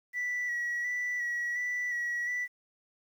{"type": "tone with vibrato", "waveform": "sine", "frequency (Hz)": 1946, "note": "B6", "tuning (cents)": -26, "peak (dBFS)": -28, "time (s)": [0.13, 2.48], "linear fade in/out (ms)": 50, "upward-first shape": "square", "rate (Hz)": 1.4, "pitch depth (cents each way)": 21, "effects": ["tanh soft clip ceiling -28 dBFS", "10-bit"]}